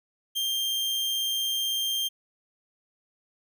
40% pulse tone, 3179 Hz, G7, 24 cents sharp, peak -25 dBFS, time 0.35-2.09 s, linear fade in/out 20 ms, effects none

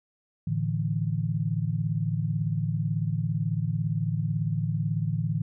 sine chord, A suspended fourth, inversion none, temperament equal with one note detuned, 110.38 / 146.83 / 164.81 Hz, A2 / D3 / E3, +6 / 0 / 0 cents, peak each -29 dBFS, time 0.47-5.42 s, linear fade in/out 5 ms, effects none

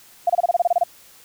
sine tone bursts, 698.5 Hz, F5, in tune, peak -13 dBFS, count 11, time 0.27-0.837 s, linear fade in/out 5 ms, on 27 ms, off 27 ms, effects white hiss -49 dBFS RMS until 1.24 s

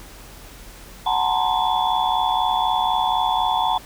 sine tone cluster, 740 / 875 / 939 / 1043 / 3437 Hz, F#5 / A5 / A#5 / C6 / A7, 0 / -10 / +12 / -6 / -41 cents, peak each -23 / -22 / -23 / -27 / -28 dBFS, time 1.06-3.78 s, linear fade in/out 5 ms, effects added 44 Hz sine -43 dBFS peak until 3.85 s + pink hiss -43 dBFS RMS until 3.85 s

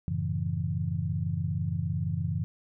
sine chord, F# minor seventh, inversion none, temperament equal, 92.5 / 110 / 138.59 / 164.81 Hz, F#2 / A2 / C#3 / E3, 0 / 0 / 0 / 0 cents, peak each -32 / -35 / -33 / -32 dBFS, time 0.08-2.44 s, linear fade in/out 0 ms, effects none

